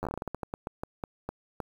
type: slowing click train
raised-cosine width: 1 ms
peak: -19 dBFS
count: 18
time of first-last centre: 0.03-1.603 s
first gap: 10 ms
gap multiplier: 1.24
effects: 8-bit